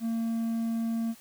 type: tone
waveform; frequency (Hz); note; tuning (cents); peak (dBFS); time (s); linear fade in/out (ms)
triangle; 228; A#3; -38; -25; 0-1.15; 50
effects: white hiss -54 dBFS RMS until 1.2 s